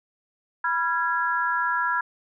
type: tone cluster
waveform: sine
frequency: 983 / 1374 / 1658 Hz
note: B5 / F6 / G#6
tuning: -8 / -29 / -3 cents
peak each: -26 dBFS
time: 0.64-2.01 s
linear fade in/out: 5 ms
effects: none